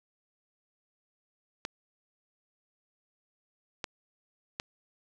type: clicks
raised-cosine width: 0.2 ms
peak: -16 dBFS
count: 3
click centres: 1.651 / 3.842 / 4.599 s
effects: none